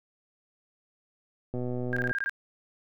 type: click train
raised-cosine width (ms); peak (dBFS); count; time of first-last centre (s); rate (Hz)
2; -21; 72; 1.54-2.113; 124
type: tone bursts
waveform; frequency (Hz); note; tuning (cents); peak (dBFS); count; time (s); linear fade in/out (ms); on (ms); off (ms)
sine; 1609; G6; +45; -27; 7; 1.93-2.295; 0; 35; 20
effects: none